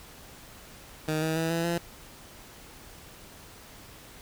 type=tone with pitch steps; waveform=15% pulse; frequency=155.56 / 159.2 / 162.92 / 166.73 / 170.62 Hz; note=D#3 / D#3 / E3 / E3 / F3; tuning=0 / +40 / -20 / +20 / -40 cents; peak=-20 dBFS; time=1.08-1.78 s; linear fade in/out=2 ms; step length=140 ms; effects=pink hiss -49 dBFS RMS until 4.21 s